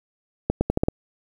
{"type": "accelerating click train", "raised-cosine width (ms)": 2, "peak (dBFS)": -6, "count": 6, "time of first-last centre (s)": [0.5, 0.885], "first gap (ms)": 110, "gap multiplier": 0.82, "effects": ["8-bit"]}